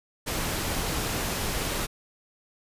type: noise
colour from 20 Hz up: pink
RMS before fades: -29 dBFS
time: 0.26-1.87 s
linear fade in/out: 20 ms
effects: resampled to 32000 Hz